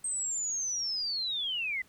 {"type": "linear sweep", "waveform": "sine", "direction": "down", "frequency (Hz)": [8372, 1975.5], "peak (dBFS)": -30, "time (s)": [0.04, 1.82], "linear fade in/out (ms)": 5, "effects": ["pink hiss -62 dBFS RMS until 1.88 s"]}